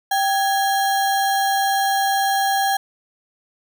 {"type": "tone with sample-and-hold", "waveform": "sine", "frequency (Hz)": 784, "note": "G5", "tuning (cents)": 0, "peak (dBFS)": -16, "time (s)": [0.11, 2.77], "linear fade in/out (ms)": 5, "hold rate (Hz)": 2450, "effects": []}